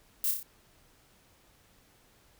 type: noise with echo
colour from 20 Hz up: violet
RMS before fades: -29 dBFS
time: 0.24-0.31 s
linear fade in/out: 2 ms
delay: 30 ms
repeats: 4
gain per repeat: -4 dB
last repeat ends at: 0.43 s
effects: pink hiss -63 dBFS RMS until 2.39 s